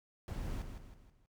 brown noise with echo, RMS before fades -40 dBFS, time 0.28-0.62 s, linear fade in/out 0 ms, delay 160 ms, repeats 4, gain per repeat -7 dB, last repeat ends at 1.26 s, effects noise-tail reverb RT60 0.1 s tail -23 dB re dry

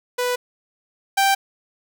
sawtooth tone pair in turn, 493.9 / 784 Hz, B4 / G5, 0 / 0 cents, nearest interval minor sixth, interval 800 cents, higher second, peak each -16 / -11 dBFS, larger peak second, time 0.18-0.36 / 1.17-1.35 s, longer neither, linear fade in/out 10 ms, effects none

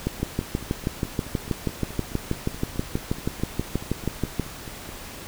two click trains, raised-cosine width 3 ms, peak -10 / -24 dBFS, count 28 / 23, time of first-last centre 0.07-4.397 / 0.2-4.891 s, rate 6.24 / 4.69 Hz, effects pink hiss -39 dBFS RMS until 5.27 s

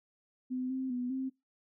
sine tone with pitch steps, 254.8 / 261.8 / 247.4 / 263.3 Hz, C4 / C4 / B3 / C4, -46 / +1 / +3 / +11 cents, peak -32 dBFS, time 0.5-1.3 s, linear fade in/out 20 ms, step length 200 ms, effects noise-tail reverb RT60 0.2 s tail -21 dB re dry

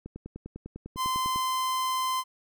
click train, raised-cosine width 3 ms, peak -26 dBFS, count 14, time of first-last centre 0.06-1.36 s, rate 10 Hz
45% pulse tone, 1034 Hz, C6, 21 cents flat, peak -26 dBFS, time 0.96-2.24 s, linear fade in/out 50 ms
effects none

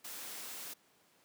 white noise, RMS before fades -45 dBFS, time 0.04-0.74 s, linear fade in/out 10 ms, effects pink hiss -68 dBFS RMS until 1.24 s + high-pass 200 Hz 12 dB/octave

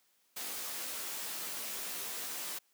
white noise with comb filter, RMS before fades -40 dBFS, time 0.36-2.59 s, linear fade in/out 10 ms, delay 15 ms, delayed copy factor +0.6, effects white hiss -72 dBFS RMS until 2.73 s + high-pass 200 Hz 12 dB/octave

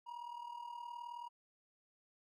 triangle tone with amplitude modulation, 954 Hz, A#5, 40 cents sharp, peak -40 dBFS, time 0.06-1.29 s, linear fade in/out 20 ms, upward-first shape sine, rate 39 Hz, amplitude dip 70%, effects none

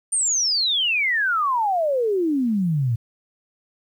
sine exponential sweep, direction down, 9160 to 110.3 Hz, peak -18 dBFS, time 0.12-2.96 s, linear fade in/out 10 ms, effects 9-bit

